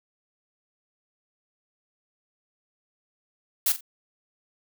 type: noise with echo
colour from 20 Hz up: blue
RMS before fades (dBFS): -22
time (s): 3.66-3.72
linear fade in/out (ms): 2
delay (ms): 44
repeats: 2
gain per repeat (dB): -12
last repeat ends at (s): 3.808
effects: none

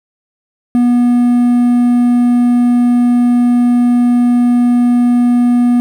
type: tone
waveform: triangle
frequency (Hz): 242.8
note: B3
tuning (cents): -29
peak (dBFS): -5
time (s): 0.75-5.8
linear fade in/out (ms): 0
effects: 7-bit

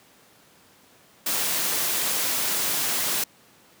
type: noise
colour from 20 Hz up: white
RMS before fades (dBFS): -25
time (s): 1.26-3.24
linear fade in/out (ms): 5
effects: pink hiss -55 dBFS RMS until 3.8 s + high-pass 150 Hz 12 dB/octave

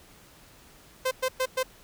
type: tone bursts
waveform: sawtooth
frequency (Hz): 517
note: C5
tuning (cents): -21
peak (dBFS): -20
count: 4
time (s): 1.05-1.632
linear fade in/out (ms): 10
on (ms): 63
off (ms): 110
effects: pink hiss -54 dBFS RMS until 1.83 s

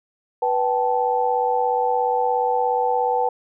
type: tone cluster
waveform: sine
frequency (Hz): 492.4 / 773 / 870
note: B4 / G5 / A5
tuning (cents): -5 / -24 / -20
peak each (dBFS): -22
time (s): 0.42-3.29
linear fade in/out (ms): 5
effects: none

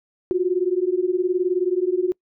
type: beating tone pair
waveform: sine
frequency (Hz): 354.1 / 373.1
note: F4 / F#4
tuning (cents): +24 / +14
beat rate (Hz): 19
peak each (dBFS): -21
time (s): 0.31-2.12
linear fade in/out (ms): 0
effects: noise-tail reverb RT60 0.1 s tail -26 dB re dry

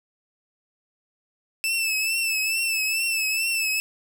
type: tone with vibrato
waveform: sawtooth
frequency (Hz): 2637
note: E7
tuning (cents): 0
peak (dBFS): -19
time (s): 1.64-3.8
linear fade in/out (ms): 0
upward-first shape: triangle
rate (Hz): 2.3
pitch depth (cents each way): 64
effects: none

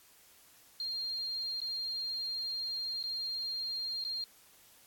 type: tone with dropouts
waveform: sine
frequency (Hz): 4204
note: C8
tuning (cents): +7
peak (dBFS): -34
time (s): 0.8-4.24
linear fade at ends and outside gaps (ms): 1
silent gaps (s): 1.603-1.616 / 3.028-3.038 / 4.04-4.049
effects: white hiss -61 dBFS RMS until 4.86 s + AAC 64 kbps

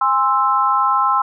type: chord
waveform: sine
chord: Ab augmented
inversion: none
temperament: equal with one note detuned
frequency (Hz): 818.2 / 1046.5 / 1318.5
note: Ab5 / C6 / E6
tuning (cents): -26 / 0 / 0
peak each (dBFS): -20 / -16 / -17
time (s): 0.01-1.22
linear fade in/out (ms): 5
effects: none

